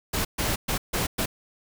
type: noise bursts at uneven times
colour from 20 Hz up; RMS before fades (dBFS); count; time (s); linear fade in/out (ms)
pink; -26; 5; 0.13-0.25 / 0.38-0.56 / 0.68-0.78 / 0.93-1.07 / 1.18-1.26; 10
effects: none